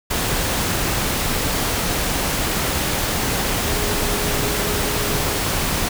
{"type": "tone in noise", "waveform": "sine", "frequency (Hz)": 415.3, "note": "G#4", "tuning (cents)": 0, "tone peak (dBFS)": -29, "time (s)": [3.67, 5.37], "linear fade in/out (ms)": 10, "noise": "pink", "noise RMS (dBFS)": -21, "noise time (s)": [0.1, 5.89], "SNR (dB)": -11, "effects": []}